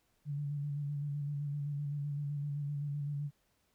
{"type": "tone with vibrato", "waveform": "sine", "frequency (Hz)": 144.5, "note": "D3", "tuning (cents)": -28, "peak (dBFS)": -34, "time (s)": [0.25, 3.31], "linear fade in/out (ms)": 50, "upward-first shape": "square", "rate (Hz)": 7.8, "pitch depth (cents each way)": 27, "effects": ["pink hiss -75 dBFS RMS until 3.74 s"]}